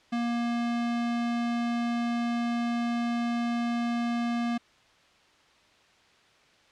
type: tone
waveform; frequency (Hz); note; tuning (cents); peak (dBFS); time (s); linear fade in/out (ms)
square; 236.5; A#3; +25; -27; 0.12-4.58; 10
effects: white hiss -60 dBFS RMS until 6.71 s + low-pass 4000 Hz 12 dB/octave